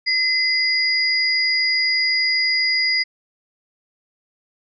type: tone pair together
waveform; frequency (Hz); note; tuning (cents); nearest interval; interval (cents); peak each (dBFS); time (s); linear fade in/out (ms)
sine; 2047 / 4874; C7 / D#8; -38 / -37; octave + minor third; 1501; -19; 0.06-3.04; 20
effects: none